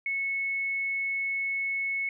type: tone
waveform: sine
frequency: 2200 Hz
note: C#7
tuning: 14 cents flat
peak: -27 dBFS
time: 0.06-2.09 s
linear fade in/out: 2 ms
effects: none